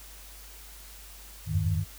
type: tone cluster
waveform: sine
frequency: 82.6 / 92.9 / 101.3 / 155.1 Hz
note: E2 / F#2 / G#2 / D#3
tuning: +4 / +7 / -43 / -5 cents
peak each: -31 / -30 / -28 / -30 dBFS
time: 1.46-1.85 s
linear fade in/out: 50 ms
effects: added 50 Hz sine -48 dBFS peak until 1.98 s + white hiss -49 dBFS RMS until 1.98 s